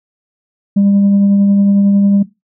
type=tone with tremolo; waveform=sine; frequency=199.9 Hz; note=G3; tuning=34 cents sharp; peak=-4 dBFS; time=0.76-2.23 s; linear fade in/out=10 ms; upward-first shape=triangle; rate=11 Hz; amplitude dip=30%; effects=noise-tail reverb RT60 0.2 s tail -18 dB re dry + tanh soft clip ceiling -5 dBFS